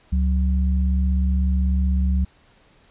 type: tone pair together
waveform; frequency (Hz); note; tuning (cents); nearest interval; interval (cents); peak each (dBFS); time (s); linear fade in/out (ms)
sine; 69.3 / 185.45; C#2 / F#3; 0 / +4; octave + perfect fourth; 1704; -17 / -25; 0.12-2.25; 10
effects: pink hiss -56 dBFS RMS until 2.9 s + resampled to 8000 Hz

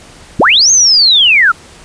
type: linear two-way sweep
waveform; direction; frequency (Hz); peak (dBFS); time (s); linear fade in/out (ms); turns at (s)
sine; up then down; 38.89 to 6500 to 1273; -4; 0.39-1.52; 10; 0.71
effects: pink hiss -37 dBFS RMS until 1.84 s + resampled to 22050 Hz

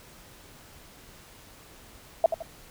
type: tone with echo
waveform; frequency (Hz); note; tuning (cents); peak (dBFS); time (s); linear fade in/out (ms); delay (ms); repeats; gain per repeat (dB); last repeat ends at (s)
sine; 659.3; E5; 0; -14; 2.24-2.26; 2; 82; 2; -9; 2.424
effects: pink hiss -51 dBFS RMS until 2.7 s

